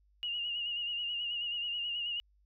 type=tone with vibrato; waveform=sine; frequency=2855 Hz; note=F7; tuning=37 cents sharp; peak=-33 dBFS; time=0.23-2.2 s; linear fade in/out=0 ms; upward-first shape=sine; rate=9.3 Hz; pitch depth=45 cents each way; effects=added 50 Hz sine -65 dBFS peak until 2.45 s